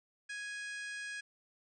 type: harmonic tone with a mistuned harmonic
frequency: 830.6 Hz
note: G#5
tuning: in tune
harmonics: 2 / 3 / 4 / 5 / 6 / 7 / 8 / 9 / 10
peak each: -41 / -48 / -54 / -58 / -54 / -58 / -60 / -64 / -54 dBFS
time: 0.29-1.21 s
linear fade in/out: 10 ms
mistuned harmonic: 4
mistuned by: -17 cents
effects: none